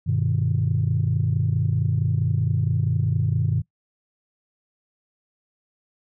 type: chord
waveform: sine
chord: G augmented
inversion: none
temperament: just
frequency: 98 / 122.5 / 153.12 Hz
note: G2 / B2 / D#3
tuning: 0 / -14 / -27 cents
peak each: -23 dBFS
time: 0.06-3.62 s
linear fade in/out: 20 ms
effects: noise-tail reverb RT60 0.1 s tail -18 dB re dry + tanh soft clip ceiling -11 dBFS